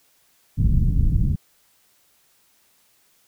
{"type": "low-pass noise", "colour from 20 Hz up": "pink", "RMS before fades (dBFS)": -18, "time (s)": [0.57, 1.36], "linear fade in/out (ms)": 20, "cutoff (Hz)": 180, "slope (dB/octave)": 24, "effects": ["white hiss -61 dBFS RMS until 3.27 s"]}